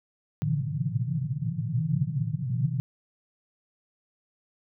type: band-pass noise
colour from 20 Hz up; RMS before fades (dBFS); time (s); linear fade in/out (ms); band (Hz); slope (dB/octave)
pink; -28; 0.42-2.8; 0; 110 to 170; 96
effects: none